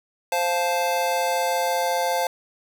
square chord, F major, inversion second, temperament just, 523.8 / 698.5 / 873.1 Hz, C5 / F5 / A5, +2 / 0 / -14 cents, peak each -26 dBFS, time 0.32-2.27 s, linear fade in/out 2 ms, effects none

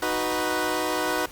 15% pulse chord, B major, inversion first, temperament equal, 311.1 / 370 / 493.9 Hz, D#4 / F#4 / B4, 0 / 0 / 0 cents, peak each -22 dBFS, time 0.02-1.26 s, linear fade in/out 5 ms, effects pink hiss -45 dBFS RMS until 1.31 s + Opus 48 kbps

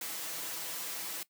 white noise with comb filter, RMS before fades -39 dBFS, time 0.01-1.23 s, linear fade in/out 2 ms, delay 6.1 ms, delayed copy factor +0.75, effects noise-tail reverb RT60 0.1 s tail -18 dB re dry + high-pass 200 Hz 12 dB/octave

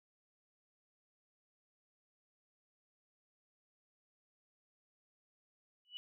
sine tone with exponential growth, 2952 Hz, F#7, 5 cents flat, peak -39 dBFS, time 5.85-5.97 s, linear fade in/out 0 ms, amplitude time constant 26 ms, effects none

